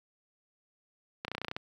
clicks, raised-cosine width 0.3 ms, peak -19 dBFS, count 10, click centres 1.249 / 1.281 / 1.316 / 1.35 / 1.381 / 1.416 / 1.447 / 1.483 / 1.514 / 1.565 s, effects high-pass 80 Hz 12 dB/octave + 10-bit

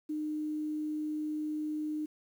sine tone with quantisation, 305 Hz, D#4, 34 cents flat, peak -32 dBFS, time 0.09-2.06 s, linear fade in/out 10 ms, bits 10, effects none

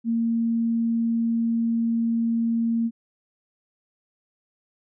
sine tone, 230.1 Hz, A#3, 22 cents flat, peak -20 dBFS, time 0.04-2.91 s, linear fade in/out 50 ms, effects none

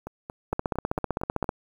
two click trains, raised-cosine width 1 ms, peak -21 / -11 dBFS, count 7 / 16, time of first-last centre 0.07-1.443 / 0.53-1.492 s, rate 4.37 / 15.6 Hz, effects 8-bit

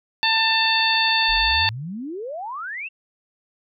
harmonic tone, 893 Hz, A5, 25 cents sharp, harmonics 1 / 2 / 3 / 4 / 5, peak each -23 / -23 / -23 / -23 / -23 dBFS, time 0.23-1.69 s, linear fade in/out 0 ms
sine exponential sweep, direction up, 33.47 to 2796 Hz, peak -28 dBFS, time 1.28-2.89 s, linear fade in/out 20 ms
effects none

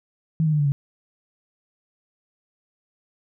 sine tone with pitch steps, 160 / 154.91 / 149.98 / 145.2 / 140.58 Hz, D#3 / D#3 / D3 / D3 / C#3, +49 / -7 / +37 / -19 / +25 cents, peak -17 dBFS, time 0.4-0.72 s, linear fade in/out 0 ms, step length 64 ms, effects none

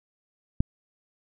click, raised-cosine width 5 ms, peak -9 dBFS, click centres 0.605 s, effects none

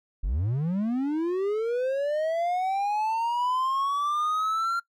triangle linear sweep, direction up, 36.71 to 1387 Hz, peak -22 dBFS, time 0.23-4.8 s, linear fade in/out 10 ms, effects noise-tail reverb RT60 0.1 s tail -21 dB re dry

